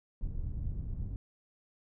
pink low-pass noise, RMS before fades -36 dBFS, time 0.21-1.16 s, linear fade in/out 2 ms, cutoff 100 Hz, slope 12 dB/octave, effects none

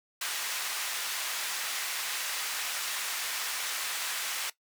pink band-pass noise, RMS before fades -34 dBFS, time 0.21-4.5 s, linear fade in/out 5 ms, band 1400 to 16000 Hz, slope 12 dB/octave, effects noise-tail reverb RT60 0.1 s tail -17 dB re dry

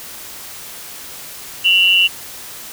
sine tone pair together, 2741 / 2928 Hz, F7 / F#7, -33 / -19 cents, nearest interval minor second, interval 114 cents, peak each -12 / -12 dBFS, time 1.64-2.08 s, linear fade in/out 20 ms, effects white hiss -33 dBFS RMS until 2.72 s

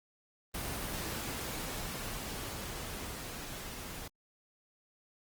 pink noise with level ramp, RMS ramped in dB -37 to -44 dBFS, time 0.54-4.08 s, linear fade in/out 5 ms, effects Opus 24 kbps

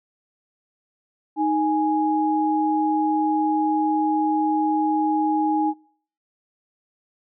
sine tone pair together, 311.1 / 830.6 Hz, D#4 / G#5, 0 / 0 cents, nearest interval octave + perfect fourth, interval 1700 cents, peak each -21 dBFS, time 1.36-5.74 s, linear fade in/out 50 ms, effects noise-tail reverb RT60 0.6 s tail -26 dB re dry

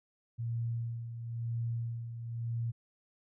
sine tone with tremolo, 116.54 Hz, A#2, in tune, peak -31 dBFS, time 0.38-2.72 s, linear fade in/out 20 ms, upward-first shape sine, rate 0.99 Hz, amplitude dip 60%, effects none

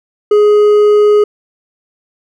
triangle tone with hard clipping, 417.6 Hz, G#4, 10 cents sharp, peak -6 dBFS, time 0.31-1.24 s, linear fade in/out 5 ms, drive 7 dB, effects none

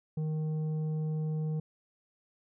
triangle tone with tanh clipping, 155.56 Hz, D#3, in tune, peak -31 dBFS, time 0.17-1.6 s, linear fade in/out 5 ms, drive 11 dB, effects none

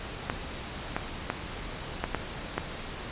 clicks, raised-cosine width 0.5 ms, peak -12 dBFS, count 6, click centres 0.299 / 0.965 / 1.301 / 2.04 / 2.147 / 2.58 s, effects pink hiss -38 dBFS RMS until 3.11 s + resampled to 8000 Hz

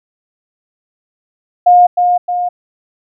sine tone with echo, 713 Hz, F5, 36 cents sharp, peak -3 dBFS, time 1.66-1.87 s, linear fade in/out 10 ms, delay 310 ms, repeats 2, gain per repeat -5 dB, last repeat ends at 2.49 s, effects none

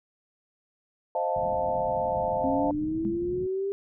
sine chord, F dominant seventh, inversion second, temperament equal, 523.3 / 622.3 / 698.5 / 880 Hz, C5 / Eb5 / F5 / A5, 0 / 0 / 0 / 0 cents, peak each -30 dBFS, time 1.15-2.71 s, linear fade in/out 2 ms
white low-pass noise, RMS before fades -40 dBFS, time 1.36-3.47 s, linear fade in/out 2 ms, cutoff 240 Hz, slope 24 dB/octave
sine linear sweep, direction up, 265.1 to 400 Hz, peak -26 dBFS, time 2.44-3.72 s, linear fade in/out 0 ms
sine tone with exponential decay, 205.7 Hz, G#3, 16 cents flat, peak -24 dBFS, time 3.05-3.28 s, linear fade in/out 0 ms, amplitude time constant 48 ms
effects none

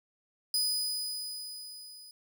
sawtooth tone with level ramp, 4978 Hz, D#8, in tune, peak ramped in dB -23 to -46 dBFS, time 0.54-2.11 s, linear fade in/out 2 ms, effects none

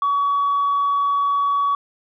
sine tone, 1131 Hz, C#6, 34 cents sharp, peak -15 dBFS, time 0.02-1.75 s, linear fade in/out 2 ms, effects tanh soft clip ceiling -13 dBFS

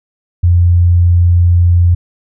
sine tone, 87.31 Hz, F2, in tune, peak -5 dBFS, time 0.43-1.95 s, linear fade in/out 10 ms, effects none

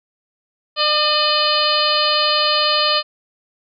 harmonic tone with a mistuned harmonic, 602 Hz, D5, 43 cents sharp, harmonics 1 / 2 / 3 / 4 / 5 / 6 / 7 / 8, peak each -22 / -20 / -28 / -26 / -21 / -26 / -20 / -23 dBFS, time 0.76-3.03 s, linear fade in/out 50 ms, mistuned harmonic 4, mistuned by +68 cents, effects none

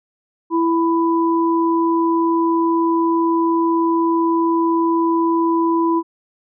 sine tone pair together, 332.1 / 994 Hz, E4 / B5, +13 / +11 cents, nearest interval octave + perfect fifth, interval 1898 cents, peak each -15 / -19 dBFS, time 0.5-6.03 s, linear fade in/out 50 ms, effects none

